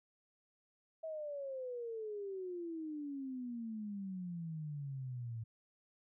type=exponential sweep; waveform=sine; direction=down; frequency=650 to 111 Hz; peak=-40 dBFS; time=1.03-5.44 s; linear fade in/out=10 ms; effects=none